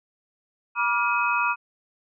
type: tone cluster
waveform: sine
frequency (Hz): 966 / 1173 / 1405 / 2529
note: B5 / D6 / F6 / D#7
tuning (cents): -39 / -2 / +10 / +28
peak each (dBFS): -26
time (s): 0.75-1.56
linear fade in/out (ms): 50
effects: none